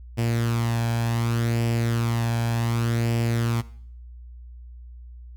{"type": "tone with flanger", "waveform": "sawtooth", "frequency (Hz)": 116.54, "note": "A#2", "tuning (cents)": 0, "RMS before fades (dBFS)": -24, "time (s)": [0.17, 3.62], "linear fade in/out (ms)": 20, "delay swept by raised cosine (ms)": [0.38, 1.25], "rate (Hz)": 0.67, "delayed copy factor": 0.5, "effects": ["noise-tail reverb RT60 0.6 s tail -18 dB re dry", "added 60 Hz sine -39 dBFS peak until 5.36 s"]}